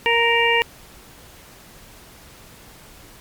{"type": "harmonic tone", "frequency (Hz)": 466.2, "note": "A#4", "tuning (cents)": 0, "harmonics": [1, 2, 4, 5, 6], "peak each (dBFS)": [-21, -21, -21, -21, -21], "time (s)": [0.06, 0.62], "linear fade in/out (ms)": 0, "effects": ["pink hiss -45 dBFS RMS until 3.2 s", "MP3 96 kbps"]}